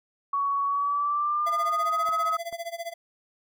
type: tone with pitch glide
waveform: sine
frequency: 1121 to 1272.9 Hz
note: C#6 to D#6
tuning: +19 to +39 cents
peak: -23 dBFS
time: 0.33-2.37 s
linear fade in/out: 5 ms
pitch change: +220 cents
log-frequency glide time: 0.66-2.09 s
type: tone with tremolo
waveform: square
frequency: 677 Hz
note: E5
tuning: 46 cents sharp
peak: -30 dBFS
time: 1.46-2.94 s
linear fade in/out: 10 ms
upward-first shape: sine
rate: 15 Hz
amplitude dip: 90%
type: clicks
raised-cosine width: 1 ms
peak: -32 dBFS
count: 2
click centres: 2.089 / 2.527 s
effects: none